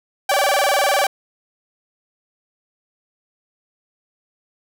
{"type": "tone with vibrato", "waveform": "sawtooth", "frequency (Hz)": 669, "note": "E5", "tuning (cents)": 25, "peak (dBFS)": -11, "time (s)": [0.29, 1.07], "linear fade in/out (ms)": 5, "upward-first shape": "square", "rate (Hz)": 20, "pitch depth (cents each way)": 270, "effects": []}